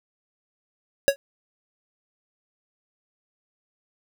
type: tone with exponential decay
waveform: square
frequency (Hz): 554.4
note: C#5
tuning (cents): 0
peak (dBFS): -10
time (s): 1.08-1.16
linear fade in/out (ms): 0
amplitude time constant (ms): 17
effects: none